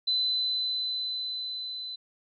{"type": "tone with level ramp", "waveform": "sine", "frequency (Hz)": 4022, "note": "B7", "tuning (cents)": 31, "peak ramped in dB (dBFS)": [-23, -35], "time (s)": [0.07, 1.96], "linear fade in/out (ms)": 10, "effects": []}